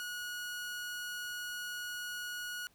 sawtooth tone, 1454 Hz, F#6, 31 cents flat, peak -35 dBFS, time 0-2.67 s, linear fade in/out 0 ms, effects pink hiss -68 dBFS RMS until 2.74 s

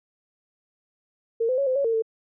sine tone with pitch steps, 457.1 / 511 / 555 / 515 / 558 / 455.9 / 446.5 Hz, A#4 / C5 / C#5 / C5 / C#5 / A#4 / A4, -34 / -41 / +2 / -28 / +11 / -39 / +25 cents, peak -20 dBFS, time 1.4-2.023 s, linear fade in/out 10 ms, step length 89 ms, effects none

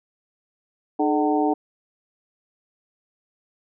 harmonic tone with a mistuned harmonic, 151 Hz, D3, 48 cents sharp, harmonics 2 / 3 / 4 / 5 / 6, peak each -21 / -25 / -31 / -23 / -29 dBFS, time 0.99-1.54 s, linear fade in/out 10 ms, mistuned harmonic 3, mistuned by -92 cents, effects none

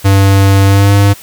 square tone with pitch glide, 98 to 100.41 Hz, G2 to G2, 0 to +42 cents, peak -5 dBFS, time 0.04-1.14 s, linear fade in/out 20 ms, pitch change +42 cents, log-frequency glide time 0.65-0.92 s, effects white hiss -34 dBFS RMS until 1.22 s

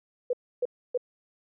sine tone bursts, 494.8 Hz, B4, 3 cents sharp, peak -23 dBFS, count 3, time 0.3-0.976 s, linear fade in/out 5 ms, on 32 ms, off 290 ms, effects none

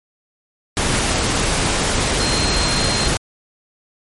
sine tone in noise, 4186 Hz, C8, in tune, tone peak -22 dBFS, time 2.2-3.08 s, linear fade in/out 0 ms, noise pink, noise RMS -18 dBFS, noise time 0.77-3.17 s, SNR -7 dB, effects MP3 48 kbps

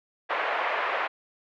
pink band-pass noise, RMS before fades -28 dBFS, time 0.29-1.08 s, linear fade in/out 20 ms, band 570 to 2400 Hz, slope 24 dB/octave, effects none

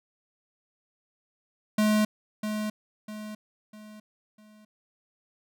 square tone with echo, 213.1 Hz, G#3, 45 cents sharp, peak -21 dBFS, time 1.78-2.05 s, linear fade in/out 5 ms, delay 650 ms, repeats 4, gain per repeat -8 dB, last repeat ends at 4.65 s, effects none

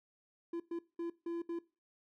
triangle tone bursts at uneven times, 338.9 Hz, E4, 48 cents sharp, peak -34 dBFS, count 5, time 0.53-0.6 / 0.71-0.79 / 0.99-1.1 / 1.26-1.42 / 1.49-1.59 s, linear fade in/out 5 ms, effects noise-tail reverb RT60 0.3 s tail -20 dB re dry

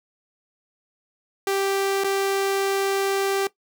sawtooth tone with dropouts, 392 Hz, G4, in tune, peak -17 dBFS, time 1.47-3.47 s, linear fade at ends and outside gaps 2 ms, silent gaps 2.038-2.044 s, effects noise-tail reverb RT60 0.1 s tail -17 dB re dry

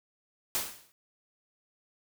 white noise with exponential decay, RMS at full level -28 dBFS, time 0.55-0.92 s, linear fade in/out 0 ms, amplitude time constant 79 ms, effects none

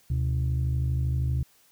sine tone pair together, 74.43 / 127.1 Hz, D2 / C3, +24 / -50 cents, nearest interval major sixth, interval 926 cents, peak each -24 dBFS, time 0.1-1.43 s, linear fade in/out 5 ms, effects tanh soft clip ceiling -20 dBFS + white hiss -61 dBFS RMS until 1.71 s

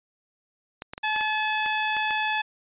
clicks, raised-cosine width 0.3 ms, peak -19 dBFS, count 8, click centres 0.821 / 0.935 / 0.979 / 1.162 / 1.21 / 1.661 / 1.967 / 2.108 s
15% pulse tone, 860 Hz, A5, 40 cents flat, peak -17 dBFS, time 1.03-2.42 s, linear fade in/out 10 ms
effects resampled to 8000 Hz

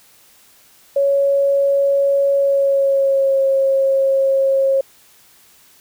sine tone with pitch glide, 557 to 541.1 Hz, C#5 to C#5, +8 to -42 cents, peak -12 dBFS, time 0.96-4.81 s, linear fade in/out 5 ms, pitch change -50 cents, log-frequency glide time 2.37-3.43 s, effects white hiss -50 dBFS RMS until 5.8 s

